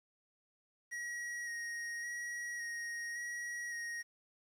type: tone with vibrato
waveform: square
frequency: 1892 Hz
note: A#6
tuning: 25 cents sharp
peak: -40 dBFS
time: 0.91-4.03 s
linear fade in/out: 20 ms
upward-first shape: square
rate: 0.89 Hz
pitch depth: 16 cents each way
effects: low-pass 10000 Hz 12 dB/octave + 11-bit